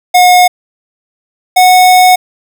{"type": "tone pair in turn", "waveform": "square", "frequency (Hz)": [723, 734.4], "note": ["F#5", "F#5"], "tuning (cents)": [-40, -13], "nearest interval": "unison", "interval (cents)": 27, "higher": "second", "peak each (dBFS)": -3, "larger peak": "neither", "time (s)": [[0.14, 0.48], [1.56, 2.16]], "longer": "second", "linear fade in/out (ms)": 10, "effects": []}